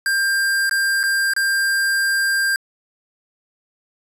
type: tone with dropouts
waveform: square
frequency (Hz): 1592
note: G6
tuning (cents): +26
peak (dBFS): -17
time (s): 0.06-2.56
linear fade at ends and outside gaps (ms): 1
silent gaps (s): 0.695-0.711 / 1.031-1.037 / 1.336-1.364
effects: resampled to 32000 Hz